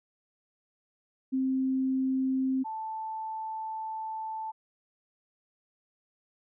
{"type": "tone pair in turn", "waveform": "sine", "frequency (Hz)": [262.9, 880], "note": ["C4", "A5"], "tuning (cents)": [8, 0], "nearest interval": "octave + major sixth", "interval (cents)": 2092, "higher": "second", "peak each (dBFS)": [-25, -33], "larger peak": "first", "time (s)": [[1.32, 2.64], [2.64, 4.52]], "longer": "second", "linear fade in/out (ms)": 20, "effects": []}